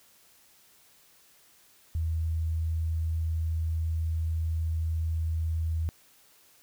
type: tone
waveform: sine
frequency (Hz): 80.9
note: E2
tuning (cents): -32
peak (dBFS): -26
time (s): 1.95-5.89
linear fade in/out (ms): 0
effects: white hiss -60 dBFS RMS until 6.62 s